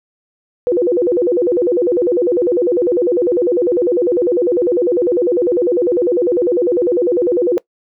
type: tone with vibrato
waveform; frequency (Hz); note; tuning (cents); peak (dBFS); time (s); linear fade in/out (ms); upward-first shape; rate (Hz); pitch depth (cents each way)
sine; 415.3; G#4; 0; -11; 0.67-7.58; 0; square; 10; 290
effects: noise-tail reverb RT60 0.1 s tail -22 dB re dry